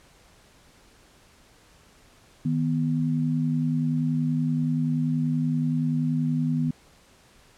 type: tone pair together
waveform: sine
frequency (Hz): 156.39 / 246.9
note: D#3 / B3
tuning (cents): +9 / 0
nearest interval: minor sixth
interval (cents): 791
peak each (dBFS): -24 / -25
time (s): 2.45-6.71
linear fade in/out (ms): 5
effects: pink hiss -56 dBFS RMS until 7.57 s + low-pass 10000 Hz 12 dB/octave